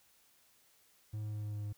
triangle tone with pitch steps, 107 / 106.32 / 105.65 / 104.98 / 104.31 / 103.65 Hz, A2 / G#2 / G#2 / G#2 / G#2 / G#2, -48 / +41 / +30 / +19 / +8 / -3 cents, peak -35 dBFS, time 1.13-1.73 s, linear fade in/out 10 ms, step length 100 ms, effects white hiss -68 dBFS RMS until 1.77 s

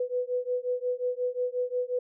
sine beating tone pair, 493.9 / 499.5 Hz, B4 / B4, 0 / +20 cents, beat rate 5.6 Hz, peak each -30 dBFS, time 0-1.99 s, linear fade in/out 5 ms, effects none

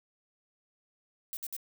violet noise bursts, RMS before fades -38 dBFS, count 3, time 1.33-1.565 s, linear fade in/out 0 ms, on 39 ms, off 59 ms, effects none

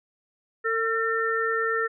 harmonic tone, 451.5 Hz, A4, 45 cents sharp, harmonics 1 / 3 / 4, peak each -27 / -27 / -27 dBFS, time 0.64-1.88 s, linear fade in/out 20 ms, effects none

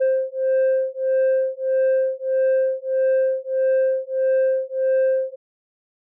sine beating tone pair, 525 / 526.6 Hz, C5 / C5, +6 / +11 cents, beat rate 1.6 Hz, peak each -18 dBFS, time 0-5.36 s, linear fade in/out 20 ms, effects tanh soft clip ceiling -14 dBFS

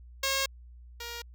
5% pulse tone pair in turn, 542 / 471.5 Hz, C#5 / A#4, -39 / +20 cents, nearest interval major second, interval 241 cents, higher first, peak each -15 / -26 dBFS, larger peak first, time 0.23-0.46 / 1-1.22 s, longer first, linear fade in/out 5 ms, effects added 60 Hz sine -47 dBFS peak until 1.34 s

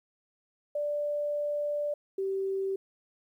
sine tone pair in turn, 587.3 / 386.9 Hz, D5 / G4, 0 / -23 cents, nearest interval perfect fifth, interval 723 cents, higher first, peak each -28 dBFS, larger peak neither, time 0.75-1.94 / 2.18-2.76 s, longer first, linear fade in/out 5 ms, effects 11-bit

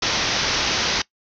white low-pass noise, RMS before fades -22 dBFS, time 0.02-1.02 s, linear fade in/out 5 ms, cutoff 6100 Hz, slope 96 dB/octave, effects noise-tail reverb RT60 0.1 s tail -21 dB re dry

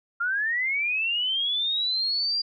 sine linear sweep, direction up, 1372 to 4816 Hz, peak -23 dBFS, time 0.2-2.42 s, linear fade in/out 10 ms, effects none

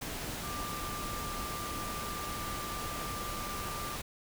sine tone in noise, 1186 Hz, D6, 17 cents sharp, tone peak -40 dBFS, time 0.43-3.96 s, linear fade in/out 10 ms, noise pink, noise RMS -39 dBFS, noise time 0.01-4.02 s, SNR -4 dB, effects none

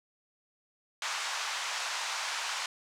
pink band-pass noise, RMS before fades -35 dBFS, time 1.02-2.66 s, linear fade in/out 2 ms, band 850 to 7300 Hz, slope 24 dB/octave, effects none

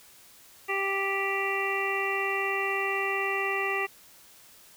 harmonic tone, 392 Hz, G4, in tune, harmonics 1 / 2 / 3 / 5 / 6 / 7, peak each -32 / -35 / -34 / -31 / -35 / -34 dBFS, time 0.68-3.87 s, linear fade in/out 20 ms, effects white hiss -54 dBFS RMS until 4.76 s

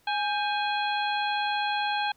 harmonic tone with a mistuned harmonic, 830.6 Hz, G#5, in tune, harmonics 1 / 2 / 3 / 4 / 5, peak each -27 / -32 / -35 / -35 / -38 dBFS, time 0.07-2.12 s, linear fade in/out 5 ms, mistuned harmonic 2, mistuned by -88 cents, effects pink hiss -64 dBFS RMS until 2.16 s

